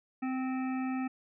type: harmonic tone with a mistuned harmonic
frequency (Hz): 259.6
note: C4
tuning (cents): -13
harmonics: 1 / 3 / 5 / 7 / 9 / 10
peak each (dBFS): -31 / -41 / -45 / -48 / -50 / -51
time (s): 0.22-1.08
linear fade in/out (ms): 10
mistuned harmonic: 7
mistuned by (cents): +21
effects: none